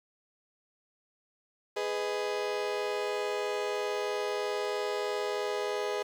35% pulse chord, G# minor, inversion none, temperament just, 415.3 / 498.4 / 623 Hz, G#4 / B4 / D#5, 0 / +16 / +2 cents, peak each -31 / -34 / -36 dBFS, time 1.76-6.03 s, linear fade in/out 10 ms, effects low-pass 6000 Hz 12 dB/octave + 9-bit

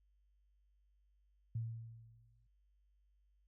sine tone with exponential decay, 114.1 Hz, A#2, 37 cents flat, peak -35 dBFS, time 1.55-2.47 s, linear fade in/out 5 ms, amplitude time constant 200 ms, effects added 50 Hz sine -70 dBFS peak until 3.47 s

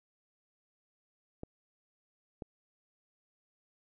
clicks, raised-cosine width 2 ms, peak -27 dBFS, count 2, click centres 1.434 / 2.422 s, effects none

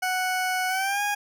20% pulse tone with pitch glide, 740 to 821.1 Hz, F#5 to G#5, 0 to -20 cents, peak -19 dBFS, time 0.02-1.15 s, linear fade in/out 10 ms, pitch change +180 cents, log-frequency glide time 0.68-1.02 s, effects none

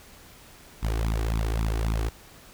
sawtooth tone with flanger, 55 Hz, A1, in tune, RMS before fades -26 dBFS, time 0.82-2.1 s, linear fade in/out 20 ms, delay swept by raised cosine 0.81 to 2.71 ms, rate 3.7 Hz, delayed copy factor +0.95, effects pink hiss -50 dBFS RMS until 2.53 s

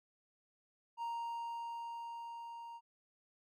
triangle tone with level ramp, 932.3 Hz, A#5, in tune, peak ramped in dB -35 to -45 dBFS, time 0.97-2.81 s, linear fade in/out 50 ms, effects none

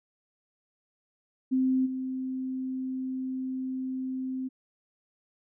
sine tone with level steps, 260 Hz, C4, 11 cents flat, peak -22 / -30 dBFS, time 1.51-4.49 s, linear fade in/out 20 ms, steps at 1.85 s, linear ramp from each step 20 ms, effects none

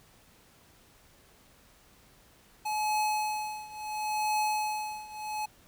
square tone with tremolo, 852 Hz, G#5, 44 cents sharp, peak -26 dBFS, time 2.65-5.46 s, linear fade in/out 10 ms, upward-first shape triangle, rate 0.72 Hz, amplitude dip 90%, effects pink hiss -60 dBFS RMS until 5.67 s

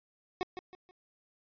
25% pulse tone with echo, 367.2 Hz, F#4, 13 cents flat, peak -26 dBFS, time 0.41-0.43 s, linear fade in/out 0 ms, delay 160 ms, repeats 3, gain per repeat -9 dB, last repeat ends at 0.91 s, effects resampled to 11025 Hz

